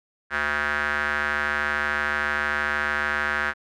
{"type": "tone with band-pass filter", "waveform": "square", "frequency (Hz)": 73.9, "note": "D2", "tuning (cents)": 11, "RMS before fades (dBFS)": -25, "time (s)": [0.3, 3.54], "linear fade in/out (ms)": 50, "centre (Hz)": 1600, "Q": 4.9, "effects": []}